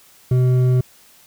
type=tone with hard clipping; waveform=sine; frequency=126.6 Hz; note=B2; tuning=43 cents sharp; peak=-14 dBFS; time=0.31-0.81 s; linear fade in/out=5 ms; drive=7 dB; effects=white hiss -50 dBFS RMS until 1.26 s